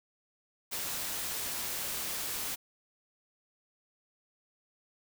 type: noise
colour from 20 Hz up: white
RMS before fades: -36 dBFS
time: 0.71-2.56 s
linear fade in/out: 20 ms
effects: none